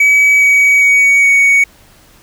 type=tone with pitch steps; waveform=triangle; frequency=2278 / 2264 / 2249 / 2235 Hz; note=C#7 / C#7 / C#7 / C#7; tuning=+47 / +36 / +24 / +14 cents; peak=-4 dBFS; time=0-1.64 s; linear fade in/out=5 ms; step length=410 ms; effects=pink hiss -45 dBFS RMS until 2.22 s